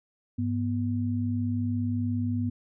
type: tone pair together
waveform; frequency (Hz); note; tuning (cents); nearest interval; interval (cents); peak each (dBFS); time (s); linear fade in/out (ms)
sine; 101.59 / 244.3; G#2 / B3; -38 / -19; octave + minor third; 1519; -28; 0.38-2.5; 10
effects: none